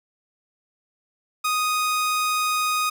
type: tone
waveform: sawtooth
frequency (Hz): 1244.5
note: D#6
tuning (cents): 0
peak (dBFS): -17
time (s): 1.44-2.9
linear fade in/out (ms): 10
effects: none